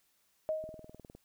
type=tone with exponential decay; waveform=sine; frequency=627 Hz; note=D#5; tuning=13 cents sharp; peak=-28 dBFS; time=0.49-1 s; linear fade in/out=0 ms; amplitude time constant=110 ms
type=click train; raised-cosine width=2 ms; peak=-36 dBFS; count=11; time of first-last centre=0.64-1.15 s; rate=19.6 Hz
effects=white hiss -73 dBFS RMS until 1.24 s